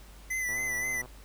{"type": "tone with vibrato", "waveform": "square", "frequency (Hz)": 2008, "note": "B6", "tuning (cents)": 28, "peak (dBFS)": -30, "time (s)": [0.3, 1.02], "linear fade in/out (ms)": 10, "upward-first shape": "sine", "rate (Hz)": 3.8, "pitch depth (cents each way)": 44}
{"type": "click train", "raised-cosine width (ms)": 1, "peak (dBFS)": -33, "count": 72, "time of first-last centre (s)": [0.49, 1.058], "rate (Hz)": 125}
{"effects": ["added 50 Hz sine -48 dBFS peak until 1.24 s", "pink hiss -55 dBFS RMS until 1.24 s"]}